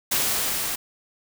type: noise with level ramp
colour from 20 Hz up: white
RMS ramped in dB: -22 to -28 dBFS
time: 0.11-0.76 s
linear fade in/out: 10 ms
effects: none